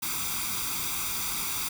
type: noise with comb filter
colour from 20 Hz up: white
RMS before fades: -31 dBFS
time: 0.02-1.69 s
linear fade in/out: 10 ms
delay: 0.84 ms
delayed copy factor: +0.8
effects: none